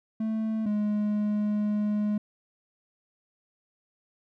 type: tone pair in turn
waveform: triangle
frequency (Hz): 220 / 209.3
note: A3 / G#3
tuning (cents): 0 / +14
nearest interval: minor second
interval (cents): 86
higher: first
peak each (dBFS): -24 / -22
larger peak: second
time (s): 0.2-0.66 / 0.66-2.18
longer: second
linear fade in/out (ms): 5
effects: none